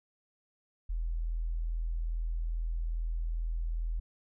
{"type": "tone", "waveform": "sine", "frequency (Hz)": 41.2, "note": "E1", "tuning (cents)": 0, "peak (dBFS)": -30, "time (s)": [0.89, 4], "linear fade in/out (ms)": 10, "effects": []}